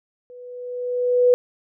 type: tone with level ramp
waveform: sine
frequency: 493.5 Hz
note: B4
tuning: 1 cent flat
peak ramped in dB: -39 to -10 dBFS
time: 0.3-1.34 s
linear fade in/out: 0 ms
effects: none